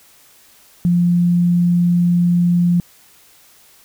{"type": "tone", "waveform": "sine", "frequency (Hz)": 174.61, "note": "F3", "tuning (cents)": 0, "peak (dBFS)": -11, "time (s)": [0.85, 2.8], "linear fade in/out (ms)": 0, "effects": ["white hiss -49 dBFS RMS until 3.84 s"]}